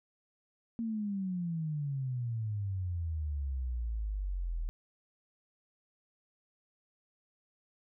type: exponential sweep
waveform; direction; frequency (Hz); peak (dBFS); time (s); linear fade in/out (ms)
sine; down; 233.1 to 39.23; -32; 0.79-4.69; 0
effects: none